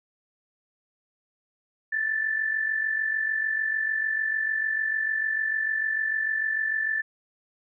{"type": "tone with amplitude modulation", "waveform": "sine", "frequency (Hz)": 1760, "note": "A6", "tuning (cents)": 0, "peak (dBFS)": -21, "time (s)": [1.92, 7.02], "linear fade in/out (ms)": 10, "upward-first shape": "sine", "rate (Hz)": 46.7, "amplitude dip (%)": 60, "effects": []}